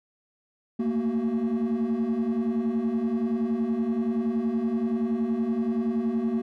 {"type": "tone cluster", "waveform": "triangle", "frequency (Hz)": [222, 232.6, 375.8], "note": ["A3", "A#3", "F#4"], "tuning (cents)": [16, -4, 27], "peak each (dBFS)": [-27, -22, -29], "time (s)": [0.79, 6.42], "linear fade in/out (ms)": 10, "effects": ["tanh soft clip ceiling -18 dBFS"]}